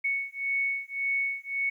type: beating tone pair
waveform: sine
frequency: 2216 / 2217.8 Hz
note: C#7 / C#7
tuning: -1 / 0 cents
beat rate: 1.8 Hz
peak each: -30 dBFS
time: 0.04-1.7 s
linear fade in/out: 10 ms
effects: 11-bit